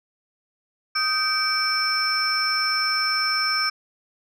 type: tone cluster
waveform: sine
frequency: 1248 / 1547 / 2304 / 5350 Hz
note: D#6 / G6 / D7 / E8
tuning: +5 / -23 / -34 / +25 cents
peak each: -25 / -26 / -27 / -22 dBFS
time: 0.95-3.7 s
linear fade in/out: 10 ms
effects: tanh soft clip ceiling -14 dBFS